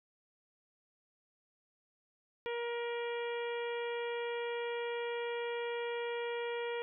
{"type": "harmonic tone", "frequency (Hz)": 473.1, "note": "A#4", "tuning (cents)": 26, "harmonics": [1, 2, 3, 4, 5, 6, 7], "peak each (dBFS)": [-36, -44, -49, -47, -47, -52, -52], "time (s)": [2.46, 6.82], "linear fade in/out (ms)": 0, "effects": []}